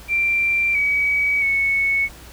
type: tone with pitch steps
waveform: sine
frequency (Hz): 2359 / 2271 / 2210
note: D7 / C#7 / C#7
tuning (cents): +7 / +41 / -6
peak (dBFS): -16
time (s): 0.08-2.09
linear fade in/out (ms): 50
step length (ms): 670
effects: added 60 Hz sine -42 dBFS peak until 2.32 s + pink hiss -43 dBFS RMS until 2.32 s